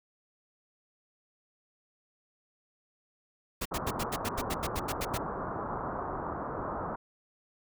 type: noise bursts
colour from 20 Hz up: pink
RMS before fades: -33 dBFS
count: 13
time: 3.61-5.179 s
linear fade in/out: 10 ms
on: 45 ms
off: 82 ms
type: low-pass noise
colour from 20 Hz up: white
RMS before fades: -36 dBFS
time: 3.71-6.96 s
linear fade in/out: 10 ms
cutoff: 1300 Hz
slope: 48 dB/octave
effects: none